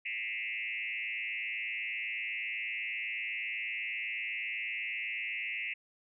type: tone with frequency modulation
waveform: sine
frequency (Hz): 2369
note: D7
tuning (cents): +14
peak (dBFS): -34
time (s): 0.05-5.74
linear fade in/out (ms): 10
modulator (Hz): 108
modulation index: 3.5
effects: none